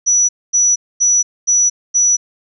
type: tone bursts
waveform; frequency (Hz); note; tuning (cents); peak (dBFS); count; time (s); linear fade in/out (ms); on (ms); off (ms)
sine; 5900; F#8; -6; -9; 5; 0.06-2.17; 20; 230; 240
effects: none